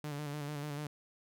sawtooth tone with vibrato, 146.83 Hz, D3, in tune, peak -34 dBFS, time 0.04-0.87 s, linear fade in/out 2 ms, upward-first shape square, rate 6.8 Hz, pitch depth 40 cents each way, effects none

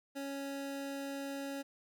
25% pulse tone, 277.2 Hz, C#4, in tune, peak -35 dBFS, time 0.15-1.63 s, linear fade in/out 20 ms, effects none

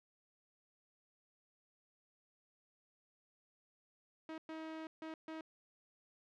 sawtooth tone bursts at uneven times, 318.3 Hz, D#4, 39 cents sharp, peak -40 dBFS, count 4, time 4.29-4.38 / 4.49-4.87 / 5.02-5.14 / 5.28-5.41 s, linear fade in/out 2 ms, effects low-pass 3000 Hz 12 dB/octave

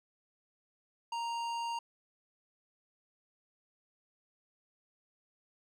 triangle tone with hard clipping, 932.3 Hz, A#5, in tune, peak -36 dBFS, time 1.12-1.79 s, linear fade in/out 5 ms, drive 17 dB, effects none

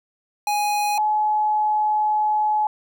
square / sine tone pair in turn, 830.6 / 850.5 Hz, G#5 / G#5, 0 / +41 cents, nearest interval unison, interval 41 cents, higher second, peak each -20 / -17 dBFS, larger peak second, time 0.47-0.98 / 0.98-2.67 s, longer second, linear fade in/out 2 ms, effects none

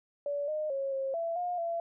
sine tone with pitch steps, 574 / 613 / 546 / 538 / 669 / 712 / 676 Hz, D5 / D#5 / C#5 / C5 / E5 / F5 / E5, -40 / -26 / -26 / +48 / +25 / +33 / +43 cents, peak -30 dBFS, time 0.26-1.8 s, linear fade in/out 2 ms, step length 220 ms, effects none

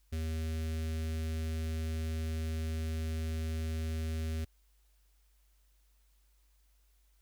square tone with notch filter, 79.7 Hz, D#2, 42 cents sharp, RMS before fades -35 dBFS, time 0.12-4.45 s, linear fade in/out 10 ms, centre 930 Hz, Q 0.73, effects added 50 Hz sine -65 dBFS peak until 7.21 s + white hiss -75 dBFS RMS until 7.21 s

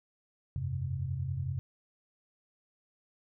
sine chord, F suspended second, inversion none, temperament equal with one note detuned, 87.31 / 98 / 132.33 Hz, F2 / G2 / C3, 0 / 0 / +20 cents, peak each -37 / -38 / -34 dBFS, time 0.56-1.59 s, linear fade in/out 0 ms, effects none

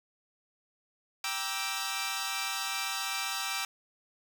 10% pulse chord, E half-diminished seventh, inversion first, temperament equal with one note detuned, 784 / 945.3 / 1174.7 / 1318.5 Hz, G5 / Bb5 / D6 / E6, 0 / +24 / 0 / 0 cents, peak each -29 / -31 / -30 / -28 dBFS, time 1.24-3.65 s, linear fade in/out 2 ms, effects none

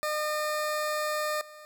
20% pulse tone with level steps, 607 Hz, D#5, 43 cents flat, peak -23 / -41 dBFS, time 0.03-1.65 s, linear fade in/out 0 ms, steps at 1.41 s, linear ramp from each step 2 ms, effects none

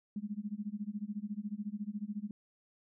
sine tone with tremolo, 207.7 Hz, G#3, in tune, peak -33 dBFS, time 0.16-2.31 s, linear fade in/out 2 ms, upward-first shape sine, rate 14 Hz, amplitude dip 95%, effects none

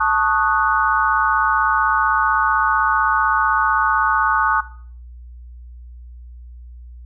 sine chord, D# half-diminished seventh, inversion second, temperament equal, 880 / 1108.7 / 1244.5 / 1480 Hz, A5 / C#6 / D#6 / F#6, 0 / 0 / 0 / 0 cents, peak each -20 dBFS, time 0-4.61 s, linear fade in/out 10 ms, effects noise-tail reverb RT60 0.5 s tail -17 dB re dry + added 60 Hz sine -35 dBFS peak until 7.05 s

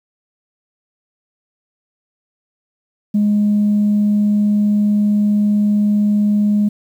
sine tone, 207.7 Hz, G#3, in tune, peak -10 dBFS, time 3.14-6.69 s, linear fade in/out 10 ms, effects tanh soft clip ceiling -8 dBFS + 8-bit

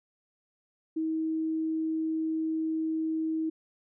sine tone, 318.9 Hz, D#4, 43 cents sharp, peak -27 dBFS, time 0.96-3.5 s, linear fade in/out 10 ms, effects none

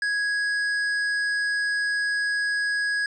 sine tone with hard clipping, 1661.2 Hz, G#6, in tune, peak -24 dBFS, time 0.02-3.06 s, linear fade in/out 2 ms, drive 8 dB, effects resampled to 24000 Hz

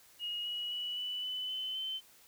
sine tone with pitch steps, 2879 / 2911 / 2943 / 2975 / 3008 / 3041 / 3075 Hz, F#7 / F#7 / F#7 / F#7 / F#7 / F#7 / G7, -48 / -29 / -10 / +9 / +28 / +47 / -34 cents, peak -35 dBFS, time 0.19-2.01 s, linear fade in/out 50 ms, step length 260 ms, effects white hiss -61 dBFS RMS until 2.27 s

